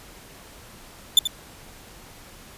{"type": "tone with echo", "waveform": "40% pulse", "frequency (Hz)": 3520, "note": "A7", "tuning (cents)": 0, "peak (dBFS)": -9, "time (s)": [1.17, 1.19], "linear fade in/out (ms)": 2, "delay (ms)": 83, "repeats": 1, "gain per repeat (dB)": -11, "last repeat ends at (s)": 1.273, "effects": ["pink hiss -46 dBFS RMS until 2.57 s", "resampled to 32000 Hz"]}